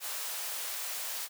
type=high-pass noise; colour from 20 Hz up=white; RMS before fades=-37 dBFS; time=0-1.29 s; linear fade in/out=50 ms; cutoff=520 Hz; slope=24 dB/octave; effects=none